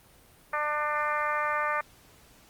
harmonic tone, 298.8 Hz, D4, 30 cents sharp, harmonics 2 / 3 / 4 / 5 / 6 / 7 / 8, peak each -34 / -34 / -29 / -35 / -34 / -37 / -42 dBFS, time 0.53-1.81 s, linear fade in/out 5 ms, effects pink hiss -57 dBFS RMS until 2.49 s + Opus 32 kbps

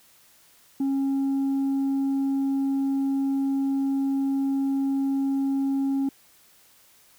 sine tone, 272.9 Hz, C#4, 27 cents flat, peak -19 dBFS, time 0.8-6.09 s, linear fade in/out 5 ms, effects tanh soft clip ceiling -21 dBFS + white hiss -57 dBFS RMS until 7.18 s

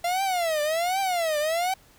45% pulse tone with vibrato, 682 Hz, F5, 41 cents flat, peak -23 dBFS, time 0.04-1.74 s, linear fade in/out 5 ms, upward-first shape triangle, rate 1.3 Hz, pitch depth 260 cents each way, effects pink hiss -56 dBFS RMS until 1.98 s

